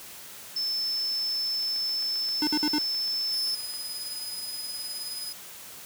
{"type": "tone", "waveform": "sine", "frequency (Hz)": 5274, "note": "E8", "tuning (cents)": 0, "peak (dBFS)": -26, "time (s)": [0.56, 3.55], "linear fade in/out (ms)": 5}
{"type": "click train", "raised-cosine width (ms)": 0.2, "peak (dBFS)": -28, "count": 17, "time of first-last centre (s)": [1.63, 3.738], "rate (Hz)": 7.59}
{"type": "tone bursts", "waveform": "square", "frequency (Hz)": 300.3, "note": "D4", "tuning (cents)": 39, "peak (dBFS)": -25, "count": 4, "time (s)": [2.42, 2.784], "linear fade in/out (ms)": 2, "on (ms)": 52, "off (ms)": 52}
{"type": "tone with tremolo", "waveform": "sawtooth", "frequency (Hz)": 5010, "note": "D#8", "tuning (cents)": 11, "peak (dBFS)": -29, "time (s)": [3.32, 5.33], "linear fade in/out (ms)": 10, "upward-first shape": "triangle", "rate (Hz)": 19, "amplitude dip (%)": 45}
{"effects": ["white hiss -44 dBFS RMS until 5.85 s", "high-pass 60 Hz 12 dB/octave"]}